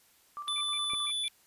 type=tone with tremolo; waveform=sine; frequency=1174.7 Hz; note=D6; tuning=in tune; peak=-36 dBFS; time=0.37-1.1 s; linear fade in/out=0 ms; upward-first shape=square; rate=9.5 Hz; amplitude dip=55%
type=tone with pitch glide; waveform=square; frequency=3502 to 3476 Hz; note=A7 to A7; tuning=-9 to -22 cents; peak=-31 dBFS; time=0.48-1.28 s; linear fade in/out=0 ms; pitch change=-13 cents; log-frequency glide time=0.73-1.11 s
type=tone bursts; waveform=sine; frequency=2349 Hz; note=D7; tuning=in tune; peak=-40 dBFS; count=5; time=0.56-1.285 s; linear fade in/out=2 ms; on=49 ms; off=120 ms
type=click; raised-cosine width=2 ms; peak=-33 dBFS; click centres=0.935 s
effects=white hiss -64 dBFS RMS until 1.46 s + resampled to 32000 Hz